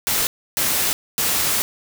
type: noise bursts at uneven times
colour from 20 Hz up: white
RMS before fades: -20 dBFS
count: 3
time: 0.07-0.27 / 0.57-0.93 / 1.18-1.62 s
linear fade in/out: 0 ms
effects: none